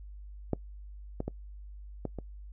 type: clicks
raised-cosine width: 2 ms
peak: -14 / -19 / -20 / -19 / -24 dBFS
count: 5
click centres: 0.533 / 1.204 / 1.28 / 2.053 / 2.187 s
effects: noise-tail reverb RT60 0.1 s tail -23 dB re dry + added 50 Hz sine -43 dBFS peak until 2.52 s